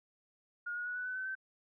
sine tone with pitch steps, 1430 / 1448.3 / 1466.8 / 1485.6 / 1504.6 / 1523.8 / 1543.3 Hz, F6 / F#6 / F#6 / F#6 / F#6 / G6 / G6, +41 / -37 / -15 / +7 / +29 / -49 / -27 cents, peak -36 dBFS, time 0.66-1.353 s, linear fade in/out 10 ms, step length 99 ms, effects none

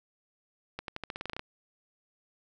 accelerating click train, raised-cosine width 0.3 ms, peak -20 dBFS, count 12, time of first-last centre 0.79-1.394 s, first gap 92 ms, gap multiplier 0.89, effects none

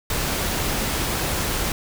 pink noise, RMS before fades -24 dBFS, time 0.1-1.72 s, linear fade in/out 2 ms, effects none

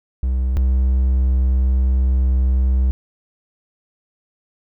triangle tone pair in turn, 63.8 / 64.36 Hz, C2 / C2, -43 / -28 cents, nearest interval unison, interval 15 cents, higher second, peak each -14 / -11 dBFS, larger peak second, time 0.23-0.57 / 0.57-2.91 s, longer second, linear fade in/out 0 ms, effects none

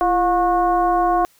sine tone with frequency modulation, 716 Hz, F5, 43 cents sharp, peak -14 dBFS, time 0.01-1.25 s, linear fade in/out 0 ms, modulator 375 Hz, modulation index 1, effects white hiss -56 dBFS RMS until 1.39 s

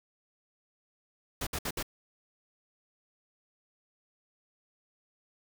pink noise bursts, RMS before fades -34 dBFS, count 4, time 1.41-1.828 s, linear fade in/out 5 ms, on 58 ms, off 62 ms, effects none

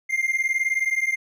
triangle beating tone pair, 2097 / 2116 Hz, C7 / C7, +3 / +19 cents, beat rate 19 Hz, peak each -22 / -22 dBFS, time 0.09-1.16 s, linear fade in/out 20 ms, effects none

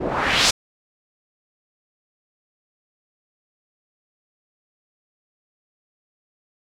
white noise with low-pass filter sweep, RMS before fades -20 dBFS, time 0-0.51 s, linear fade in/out 10 ms, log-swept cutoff 430 to 6500 Hz, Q 1.6, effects none

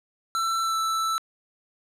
square tone with pitch glide, 1338 to 1321.9 Hz, E6 to E6, +25 to +4 cents, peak -24 dBFS, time 0.35-1.18 s, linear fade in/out 0 ms, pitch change -21 cents, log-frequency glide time 0.62-0.77 s, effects low-pass 11000 Hz 12 dB/octave

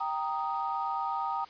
sine chord, Eb major, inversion first, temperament equal, 784 / 932.3 / 1244.5 Hz, G5 / Bb5 / Eb6, 0 / 0 / 0 cents, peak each -34 / -33 / -34 dBFS, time 0-1.45 s, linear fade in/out 10 ms, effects white hiss -53 dBFS RMS until 1.49 s + resampled to 11025 Hz

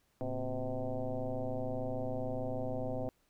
sine tone with frequency modulation, 263.4 Hz, C4, 12 cents sharp, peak -33 dBFS, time 0.21-3.09 s, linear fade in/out 0 ms, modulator 125 Hz, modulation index 3.5, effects pink hiss -74 dBFS RMS until 3.29 s

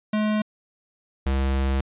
square tone pair in turn, 213.1 / 67.12 Hz, G#3 / C2, +45 / +45 cents, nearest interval octave + minor sixth, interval 2000 cents, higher first, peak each -21 dBFS, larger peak neither, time 0.13-0.42 / 1.26-1.81 s, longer second, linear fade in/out 5 ms, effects resampled to 8000 Hz

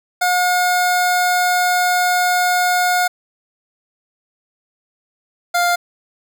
25% pulse tone pair in turn, 720 / 701.1 Hz, F#5 / F5, -47 / +7 cents, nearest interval unison, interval 46 cents, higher first, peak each -10 dBFS, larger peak neither, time 0.21-3.08 / 5.54-5.76 s, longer first, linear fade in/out 10 ms, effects none

